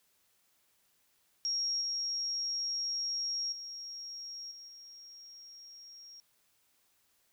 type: tone with level steps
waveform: sine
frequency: 5588 Hz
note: F8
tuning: in tune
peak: -30 / -32 / -41 / -47 / -49 dBFS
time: 1.45-6.2 s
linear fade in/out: 0 ms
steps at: 1.81 / 3.52 / 4.51 / 4.68 s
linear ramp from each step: 5 ms
effects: white hiss -72 dBFS RMS until 7.32 s